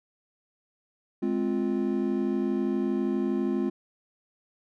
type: chord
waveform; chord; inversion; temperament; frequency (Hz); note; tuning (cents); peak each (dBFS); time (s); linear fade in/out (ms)
triangle; F minor; first; just; 209.5 / 261.9 / 349.2; Ab3 / C4 / F4; +15 / +2 / 0; -27; 1.22-3.7; 10
effects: none